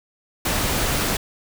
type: noise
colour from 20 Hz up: pink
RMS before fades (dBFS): -22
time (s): 0.45-1.17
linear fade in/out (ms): 5
effects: none